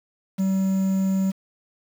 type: tone with quantisation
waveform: triangle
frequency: 191.6 Hz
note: G3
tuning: 39 cents flat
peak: -17 dBFS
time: 0.38-1.32 s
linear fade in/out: 20 ms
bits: 7
effects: none